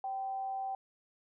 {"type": "tone with amplitude modulation", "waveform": "sine", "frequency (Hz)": 775, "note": "G5", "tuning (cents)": -20, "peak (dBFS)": -33, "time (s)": [0.04, 0.75], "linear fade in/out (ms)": 2, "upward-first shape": "sine", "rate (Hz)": 245, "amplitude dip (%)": 25, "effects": []}